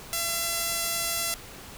sawtooth tone with band-pass filter, 676 Hz, E5, 43 cents sharp, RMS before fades -29 dBFS, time 0.13-1.34 s, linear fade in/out 0 ms, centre 11000 Hz, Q 0.6, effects pink hiss -44 dBFS RMS until 1.77 s

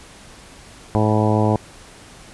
harmonic tone with a mistuned harmonic, 107.2 Hz, A2, 45 cents flat, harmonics 1 / 2 / 3 / 4 / 5 / 6 / 7 / 8 / 9, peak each -18 / -21 / -23 / -24 / -25 / -26 / -26 / -27 / -28 dBFS, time 0.95-1.56 s, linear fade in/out 0 ms, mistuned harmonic 9, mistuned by +26 cents, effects pink hiss -43 dBFS RMS until 2.33 s + resampled to 24000 Hz

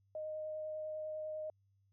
sine tone with vibrato, 619 Hz, D#5, 9 cents flat, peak -39 dBFS, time 0.15-1.5 s, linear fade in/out 2 ms, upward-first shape sine, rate 10 Hz, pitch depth 8 cents each way, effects added 98 Hz sine -70 dBFS peak until 1.92 s

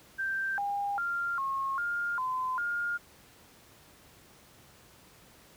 sine tone with pitch steps, 1569 / 807 / 1392 / 1084 / 1409 / 1024 / 1415 Hz, G6 / G#5 / F6 / C#6 / F6 / C6 / F6, +1 / -50 / -6 / -39 / +15 / -38 / +22 cents, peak -29 dBFS, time 0.18-2.98 s, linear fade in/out 20 ms, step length 400 ms, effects pink hiss -57 dBFS RMS until 5.56 s + high-pass 60 Hz 12 dB/octave

